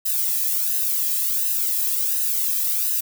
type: noise with flanger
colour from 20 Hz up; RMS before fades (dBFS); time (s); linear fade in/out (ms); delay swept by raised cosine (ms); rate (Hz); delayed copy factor
violet; -22; 0.05-3.01; 10; 0.88 to 1.41; 1.4; -0.75
effects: none